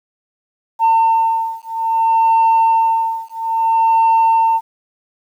sine beating tone pair, 903 / 903.6 Hz, A5 / A5, +45 / +46 cents, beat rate 0.6 Hz, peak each -13 dBFS, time 0.79-4.61 s, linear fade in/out 50 ms, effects tanh soft clip ceiling -7 dBFS + 8-bit

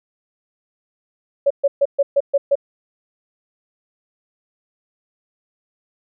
sine tone bursts, 561 Hz, C#5, 21 cents sharp, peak -11 dBFS, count 7, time 1.46-2.555 s, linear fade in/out 10 ms, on 45 ms, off 130 ms, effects none

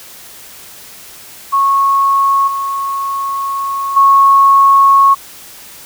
sine tone with level steps, 1100 Hz, C#6, 14 cents flat, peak -8 / -15 / -4 dBFS, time 1.52-5.15 s, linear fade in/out 20 ms, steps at 2.47 / 3.96 s, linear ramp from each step 10 ms, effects white hiss -35 dBFS RMS until 5.85 s

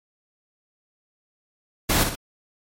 pink noise with echo, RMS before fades -20 dBFS, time 1.89-2.04 s, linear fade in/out 10 ms, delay 58 ms, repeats 2, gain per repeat -6 dB, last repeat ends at 2.156 s, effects MP3 64 kbps

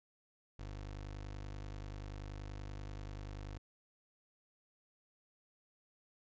25% pulse tone, 50.4 Hz, G1, 49 cents sharp, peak -40 dBFS, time 0.59-3.58 s, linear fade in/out 5 ms, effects resampled to 16000 Hz

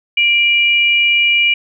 sine tone pair together, 2363 / 2900 Hz, D7 / F#7, +10 / -35 cents, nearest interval major third, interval 355 cents, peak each -11 / -14 dBFS, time 0.17-1.54 s, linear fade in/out 5 ms, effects none

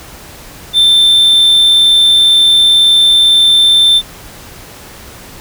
triangle tone, 3559 Hz, A7, 19 cents sharp, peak -3 dBFS, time 0.73-4.02 s, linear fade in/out 50 ms, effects pink hiss -33 dBFS RMS until 5.4 s

